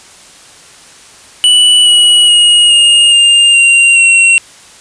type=tone with pitch steps; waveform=square; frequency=2960 / 2921 / 2882 / 2844 / 2807 / 2770 / 2733 Hz; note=F#7 / F#7 / F#7 / F7 / F7 / F7 / F7; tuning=0 / -23 / -46 / +31 / +8 / -15 / -38 cents; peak=-4 dBFS; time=1.44-4.38 s; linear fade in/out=0 ms; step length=420 ms; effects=white hiss -37 dBFS RMS until 4.8 s + resampled to 22050 Hz